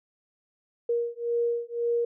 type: beating tone pair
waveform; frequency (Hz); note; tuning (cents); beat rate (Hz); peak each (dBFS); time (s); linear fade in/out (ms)
sine; 470.7 / 472.6; A#4 / A#4; +17 / +24; 1.9; -28; 0.89-2.05; 5
effects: none